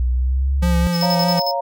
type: tone with pitch glide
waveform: sine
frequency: 61.74 to 68.5 Hz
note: B1 to C#2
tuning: 0 to -20 cents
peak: -15 dBFS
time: 0-0.87 s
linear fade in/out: 0 ms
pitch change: +180 cents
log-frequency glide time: 0.11-0.55 s
type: tone with vibrato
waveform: square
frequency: 173.5 Hz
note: F3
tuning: 11 cents flat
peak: -18 dBFS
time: 0.62-1.4 s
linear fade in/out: 10 ms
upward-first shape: sine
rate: 4.8 Hz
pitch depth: 24 cents each way
type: tone with tremolo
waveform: square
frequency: 5200 Hz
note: E8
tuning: 24 cents flat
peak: -20 dBFS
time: 0.92-1.54 s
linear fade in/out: 50 ms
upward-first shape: square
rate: 11 Hz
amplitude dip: 70%
type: chord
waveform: sine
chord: Bb minor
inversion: first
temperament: equal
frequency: 554.4 / 698.5 / 932.3 Hz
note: Db5 / F5 / Bb5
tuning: 0 / 0 / 0 cents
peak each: -23 dBFS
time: 1.02-1.61 s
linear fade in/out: 10 ms
effects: none